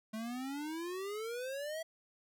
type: exponential sweep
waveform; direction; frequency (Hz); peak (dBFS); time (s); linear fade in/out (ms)
square; up; 214.9 to 659.3; -39; 0.13-1.83; 10
effects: none